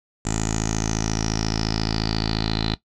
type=tone with low-pass filter sweep; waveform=10% pulse; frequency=54.3 Hz; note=A1; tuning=22 cents flat; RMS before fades=-24 dBFS; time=0.25-2.75 s; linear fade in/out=5 ms; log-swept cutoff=7300 to 4000 Hz; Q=9.1; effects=noise-tail reverb RT60 0.1 s tail -17 dB re dry